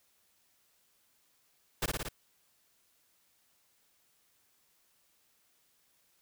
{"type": "noise with echo", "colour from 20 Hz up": "pink", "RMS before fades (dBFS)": -31, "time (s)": [1.82, 1.86], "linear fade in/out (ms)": 5, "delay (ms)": 57, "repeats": 4, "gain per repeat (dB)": -2, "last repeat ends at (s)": 2.088, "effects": ["white hiss -71 dBFS RMS until 6.21 s"]}